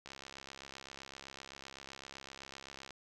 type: click train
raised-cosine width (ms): 0.2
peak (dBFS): -30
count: 194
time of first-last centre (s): 0.06-2.907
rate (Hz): 67.8
effects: none